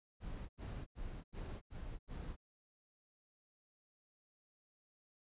brown noise bursts, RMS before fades -45 dBFS, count 6, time 0.2-2.365 s, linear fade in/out 50 ms, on 290 ms, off 85 ms, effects resampled to 8000 Hz

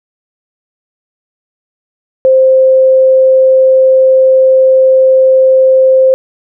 sine tone, 524 Hz, C5, 2 cents sharp, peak -3 dBFS, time 2.25-6.14 s, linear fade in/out 0 ms, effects none

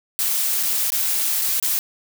blue noise with dropouts, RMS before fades -21 dBFS, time 0.19-1.79 s, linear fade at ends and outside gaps 0 ms, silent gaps 0.629-0.633 / 0.903-0.92 / 1.414-1.418 / 1.599-1.626 s, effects none

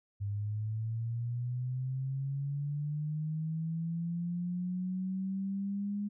sine linear sweep, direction up, 99.9 to 205.9 Hz, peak -32 dBFS, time 0.2-6.09 s, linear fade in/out 20 ms, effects none

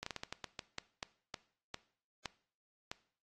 slowing click train, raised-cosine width 0.2 ms, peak -22 dBFS, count 14, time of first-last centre 0.03-2.915 s, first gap 34 ms, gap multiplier 1.28, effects noise-tail reverb RT60 0.5 s tail -19 dB re dry + AAC 32 kbps

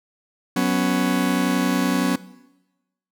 40% pulse chord, F# suspended fourth, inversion none, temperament just, 185 / 246.7 / 277.5 Hz, F#3 / B3 / C#4, 0 / -2 / +2 cents, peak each -22 dBFS, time 0.56-2.16 s, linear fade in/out 5 ms, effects noise-tail reverb RT60 1.0 s tail -18 dB re dry

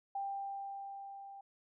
sine tone with level ramp, 791 Hz, G5, 15 cents sharp, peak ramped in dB -35 to -48 dBFS, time 0.15-1.41 s, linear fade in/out 5 ms, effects none

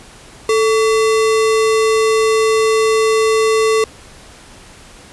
sine tone with sample-and-hold, 440 Hz, A4, in tune, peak -10 dBFS, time 0.49-3.84 s, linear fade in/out 2 ms, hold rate 1575 Hz, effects pink hiss -40 dBFS RMS until 5.12 s + resampled to 24000 Hz

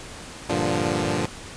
10% pulse chord, G minor seventh, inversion none, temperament equal, 98 / 116.54 / 146.83 / 174.61 Hz, G2 / Bb2 / D3 / F3, 0 / 0 / 0 / 0 cents, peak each -20 dBFS, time 0.49-1.26 s, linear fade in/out 5 ms, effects pink hiss -39 dBFS RMS until 1.56 s + resampled to 22050 Hz

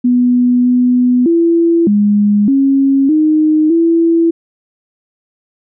sine tone with pitch steps, 246.5 / 248.2 / 336.1 / 206.1 / 272.9 / 309.2 / 332.8 Hz, B3 / B3 / E4 / G#3 / C#4 / D#4 / E4, -3 / +9 / +34 / -13 / -27 / -11 / +17 cents, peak -7 dBFS, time 0.04-4.31 s, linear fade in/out 10 ms, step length 610 ms, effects none

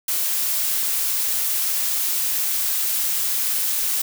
blue noise, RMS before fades -22 dBFS, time 0.08-4.02 s, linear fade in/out 5 ms, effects none

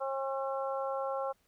harmonic tone, 270 Hz, C#4, 45 cents flat, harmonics 2 / 3 / 4 / 5, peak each -34 / -38 / -40 / -42 dBFS, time 0-1.33 s, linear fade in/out 20 ms, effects pink hiss -72 dBFS RMS until 1.47 s

